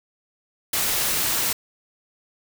white noise, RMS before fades -23 dBFS, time 0.73-1.53 s, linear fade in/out 5 ms, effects none

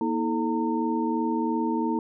sine tone cluster, 237.9 / 320.8 / 435.6 / 914 Hz, A#3 / E4 / A4 / A#5, +35 / -47 / -17 / -34 cents, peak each -27 / -27 / -33 / -30 dBFS, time 0.01-1.99 s, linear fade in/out 2 ms, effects none

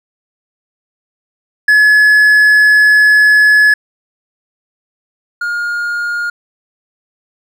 triangle tone pair in turn, 1703 / 1421.2 Hz, G#6 / F6, +43 / +30 cents, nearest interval minor third, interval 313 cents, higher first, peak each -3 / -13 dBFS, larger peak first, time 1.68-3.74 / 5.41-6.3 s, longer first, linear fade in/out 5 ms, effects none

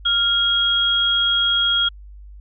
sine tone pair together, 1396.9 / 3282 Hz, F6 / G#7, 0 / -21 cents, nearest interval octave + minor third, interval 1479 cents, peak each -22 / -16 dBFS, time 0.05-1.89 s, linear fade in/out 10 ms, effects added 50 Hz sine -37 dBFS peak until 2.4 s

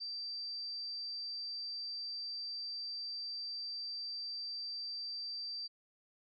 sine tone, 4676 Hz, D8, 8 cents flat, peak -39 dBFS, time 0-5.68 s, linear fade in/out 20 ms, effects none

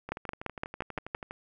two click trains, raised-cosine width 0.5 ms, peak -16 / -24 dBFS, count 7 / 16, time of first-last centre 0.12-1.149 / 0.09-1.31 s, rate 5.83 / 12.3 Hz, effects none

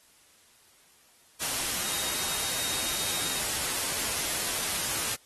sine tone in noise, 3729 Hz, A#7, in tune, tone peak -39 dBFS, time 1.84-3.41 s, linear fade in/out 20 ms, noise white, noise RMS -30 dBFS, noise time 1.4-5.16 s, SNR -12 dB, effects white hiss -60 dBFS RMS until 5.25 s + AAC 32 kbps

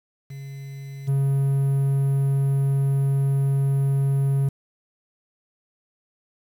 triangle tone with level steps, 137.4 Hz, C#3, 15 cents flat, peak -31 / -16 dBFS, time 0.3-4.49 s, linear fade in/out 5 ms, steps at 1.07 s, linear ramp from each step 20 ms, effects 8-bit

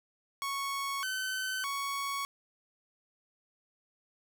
sawtooth tone with pitch steps, 1107 / 1525 / 1114 Hz, C#6 / G6 / C#6, -3 / -48 / +8 cents, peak -29 dBFS, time 0.42-2.25 s, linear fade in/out 0 ms, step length 610 ms, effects none

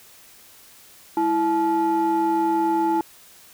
triangle ring-modulated tone, 265.6 Hz, C4, 26 cents sharp, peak -13 dBFS, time 1.17-3.01 s, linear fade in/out 2 ms, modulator 596 Hz, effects white hiss -49 dBFS RMS until 3.53 s

